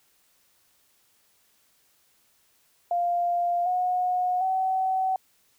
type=tone with pitch steps; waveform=sine; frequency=698.5 / 726.9 / 756.5 Hz; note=F5 / F#5 / F#5; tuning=0 / -31 / +38 cents; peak=-22 dBFS; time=2.91-5.16 s; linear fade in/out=2 ms; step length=750 ms; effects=white hiss -65 dBFS RMS until 5.58 s